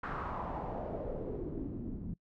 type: noise with low-pass filter sweep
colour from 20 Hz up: pink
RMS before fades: -39 dBFS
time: 0.03-2.14 s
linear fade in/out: 5 ms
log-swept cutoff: 1400 to 200 Hz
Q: 2.9
effects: noise-tail reverb RT60 0.1 s tail -22 dB re dry